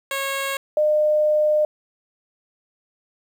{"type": "tone pair in turn", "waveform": ["10% pulse", "sine"], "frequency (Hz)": [547, 606.4], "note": ["C#5", "D#5"], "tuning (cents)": [-23, -45], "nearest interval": "major second", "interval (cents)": 178, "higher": "second", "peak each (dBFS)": -15, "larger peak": "neither", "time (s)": [[0.11, 0.57], [0.77, 1.65]], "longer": "second", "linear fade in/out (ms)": 2, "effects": ["9-bit"]}